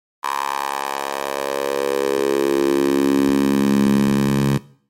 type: tone with high-pass filter sweep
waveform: 10% pulse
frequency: 69.3 Hz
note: C#2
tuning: in tune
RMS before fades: -18 dBFS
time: 0.23-4.58 s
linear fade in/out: 10 ms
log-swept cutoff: 1000 to 150 Hz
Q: 4
effects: noise-tail reverb RT60 0.5 s tail -18 dB re dry + MP3 64 kbps